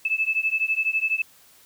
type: beating tone pair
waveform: sine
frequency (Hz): 2611 / 2623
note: E7 / E7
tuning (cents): -17 / -9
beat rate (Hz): 12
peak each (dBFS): -24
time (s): 0.05-1.22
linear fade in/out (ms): 5
effects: white hiss -54 dBFS RMS until 1.65 s